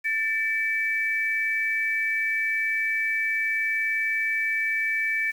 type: tone pair together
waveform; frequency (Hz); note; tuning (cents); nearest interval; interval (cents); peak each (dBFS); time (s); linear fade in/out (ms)
sine; 1780.4 / 2300; A6 / D7; +20 / -37; major third; 443; -26 / -25; 0.04-5.32; 20
effects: 8-bit